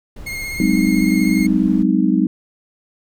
brown noise, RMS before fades -33 dBFS, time 0.16-1.83 s, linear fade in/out 5 ms
40% pulse tone with vibrato, 2143 Hz, C7, 41 cents sharp, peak -24 dBFS, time 0.26-1.47 s, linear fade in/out 10 ms, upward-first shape triangle, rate 16 Hz, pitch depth 32 cents each way
sine chord, Ab dominant seventh, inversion third, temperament just, 186.89 / 207.7 / 259.6 / 311.5 Hz, Gb3 / Ab3 / C4 / Eb4, +18 / 0 / -13 / +2 cents, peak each -18 dBFS, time 0.6-2.27 s, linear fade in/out 2 ms
effects none

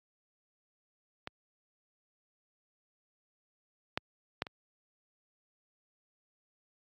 clicks, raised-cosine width 0.3 ms, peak -22 / -14 / -14 / -27 dBFS, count 4, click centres 1.274 / 3.975 / 4.421 / 4.468 s, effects high-pass 80 Hz 12 dB/octave + AAC 64 kbps

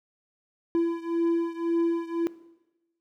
triangle beating tone pair, 335.4 / 337.3 Hz, E4 / E4, +30 / +40 cents, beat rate 1.9 Hz, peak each -23 / -26 dBFS, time 0.75-2.27 s, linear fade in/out 0 ms, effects noise-tail reverb RT60 1.0 s tail -18 dB re dry

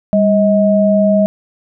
sine tone pair together, 199.38 / 633 Hz, G3 / D#5, +30 / +30 cents, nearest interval octave + minor sixth, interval 2000 cents, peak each -11 dBFS, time 0.13-1.26 s, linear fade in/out 0 ms, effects none

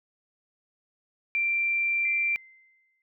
sine tone, 2359 Hz, D7, 7 cents sharp, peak -23 dBFS, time 1.35-2.36 s, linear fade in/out 0 ms
sine tone with exponential decay, 2077 Hz, C7, 13 cents flat, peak -33 dBFS, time 2.05-3.02 s, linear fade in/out 1 ms, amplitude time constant 210 ms
effects none

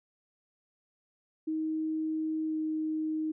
sine tone with pitch glide, 314.9 to 312.7 Hz, D#4 to D#4, +21 to +9 cents, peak -29 dBFS, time 1.47-3.32 s, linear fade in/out 10 ms, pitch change -12 cents, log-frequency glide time 2.46-2.56 s, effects none

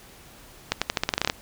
accelerating click train, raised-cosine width 0.2 ms, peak -4 dBFS, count 12, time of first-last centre 0.72-1.299 s, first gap 96 ms, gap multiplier 0.87, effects pink hiss -49 dBFS RMS until 1.41 s

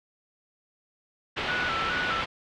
white low-pass noise, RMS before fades -31 dBFS, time 1.36-2.26 s, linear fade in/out 20 ms, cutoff 3200 Hz, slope 24 dB/octave
sine tone with vibrato, 1400 Hz, F6, 4 cents sharp, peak -28 dBFS, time 1.48-2.22 s, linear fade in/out 10 ms, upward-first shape square, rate 2.4 Hz, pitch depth 86 cents each way
effects none

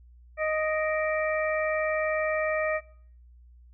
harmonic tone with a mistuned harmonic, 622.3 Hz, D#5, in tune, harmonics 1 / 2 / 3 / 4, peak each -26 / -34 / -32 / -35 dBFS, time 0.37-2.81 s, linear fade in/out 50 ms, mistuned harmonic 4, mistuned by -110 cents, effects noise-tail reverb RT60 0.6 s tail -23 dB re dry + added 60 Hz sine -50 dBFS peak until 3.73 s

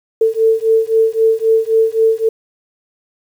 sine beating tone pair, 444.7 / 448.5 Hz, A4 / A4, +18 / +33 cents, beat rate 3.8 Hz, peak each -13 dBFS, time 0.21-2.29 s, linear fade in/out 5 ms, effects 7-bit

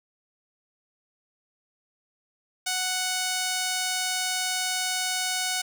5% pulse tone, 740 Hz, F#5, in tune, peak -14 dBFS, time 2.66-5.62 s, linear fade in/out 10 ms, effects none

